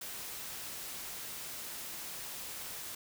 white noise, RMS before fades -43 dBFS, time 0.01-2.95 s, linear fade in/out 5 ms, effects none

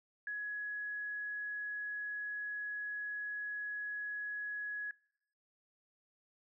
sine tone, 1679 Hz, G#6, 18 cents sharp, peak -37 dBFS, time 0.27-4.91 s, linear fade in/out 2 ms, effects noise-tail reverb RT60 0.8 s tail -25 dB re dry

